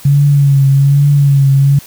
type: tone with vibrato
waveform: sine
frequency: 140.2 Hz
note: C#3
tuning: 20 cents sharp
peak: -5 dBFS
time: 0.05-1.79 s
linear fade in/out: 5 ms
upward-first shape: triangle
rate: 1.2 Hz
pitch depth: 52 cents each way
effects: white hiss -36 dBFS RMS until 1.86 s